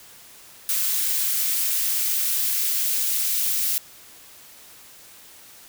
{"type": "noise with high-pass filter sweep", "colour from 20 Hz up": "blue", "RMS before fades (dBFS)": -23, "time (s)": [0.69, 3.78], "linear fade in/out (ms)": 0, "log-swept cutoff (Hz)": [1200, 2000], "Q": 0.71, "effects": ["white hiss -47 dBFS RMS until 5.68 s"]}